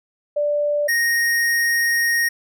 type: tone pair in turn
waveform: sine / square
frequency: 587.3 / 1864.6 Hz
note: D5 / A#6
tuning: 0 / 0 cents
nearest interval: octave + minor sixth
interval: 2000 cents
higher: second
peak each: -17 / -17 dBFS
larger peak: neither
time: 0.36-0.88 / 0.88-2.29 s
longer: second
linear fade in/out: 10 ms
effects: none